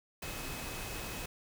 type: tone in noise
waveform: sine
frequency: 2556 Hz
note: D#7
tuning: 46 cents sharp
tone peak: -49 dBFS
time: 0.22-1.26 s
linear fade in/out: 5 ms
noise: pink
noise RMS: -41 dBFS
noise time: 0.22-1.26 s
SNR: -11 dB
effects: none